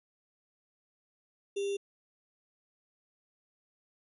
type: tone with sample-and-hold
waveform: sine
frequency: 399 Hz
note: G4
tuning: 31 cents sharp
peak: -30 dBFS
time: 1.56-1.77 s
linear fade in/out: 10 ms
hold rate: 3150 Hz
effects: resampled to 24000 Hz